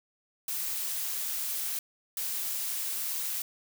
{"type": "noise bursts at uneven times", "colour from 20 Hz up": "blue", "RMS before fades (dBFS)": -33, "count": 2, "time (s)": [[0.48, 1.79], [2.17, 3.42]], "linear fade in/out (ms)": 2, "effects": []}